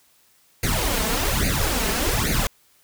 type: noise with flanger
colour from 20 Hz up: pink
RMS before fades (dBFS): -22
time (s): 0.63-2.47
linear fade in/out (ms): 2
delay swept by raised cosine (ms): 0.45 to 4.65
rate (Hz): 1.2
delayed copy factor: +0.95
effects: white hiss -59 dBFS RMS until 2.83 s